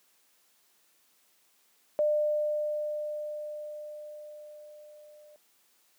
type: tone with level ramp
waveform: sine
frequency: 600 Hz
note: D5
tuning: 37 cents sharp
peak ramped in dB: -22 to -52 dBFS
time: 1.99-5.36 s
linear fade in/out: 0 ms
effects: white hiss -67 dBFS RMS until 5.98 s + high-pass 200 Hz 12 dB/octave